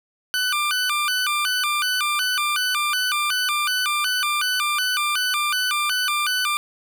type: tone with vibrato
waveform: 20% pulse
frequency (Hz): 1335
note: E6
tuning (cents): +22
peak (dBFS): -15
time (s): 0.34-6.57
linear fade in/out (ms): 0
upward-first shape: square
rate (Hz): 2.7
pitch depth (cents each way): 200
effects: none